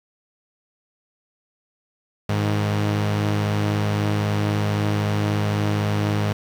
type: tone pair together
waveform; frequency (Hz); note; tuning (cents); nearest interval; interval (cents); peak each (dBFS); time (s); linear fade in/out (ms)
sawtooth; 103.83 / 157; G#2 / D#3; 0 / +16; perfect fifth; 716; -16 / -24; 2.29-6.33; 5
effects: low-pass 5000 Hz 12 dB/octave + 7-bit